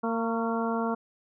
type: harmonic tone with a mistuned harmonic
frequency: 229 Hz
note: A#3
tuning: 31 cents flat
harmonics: 1 / 2 / 3 / 4 / 5 / 6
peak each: -29 / -32 / -34 / -35 / -36 / -37 dBFS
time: 0.03-0.95 s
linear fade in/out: 10 ms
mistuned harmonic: 5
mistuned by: -41 cents
effects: none